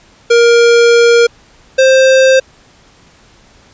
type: tone pair in turn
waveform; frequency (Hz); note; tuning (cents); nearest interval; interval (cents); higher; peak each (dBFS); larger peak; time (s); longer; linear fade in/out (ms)
square; 470 / 526.4; A#4 / C5; +14 / +10; major second; 196; second; -5; neither; 0.3-1.27 / 1.78-2.4; first; 10
effects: pink hiss -45 dBFS RMS until 3.73 s + resampled to 16000 Hz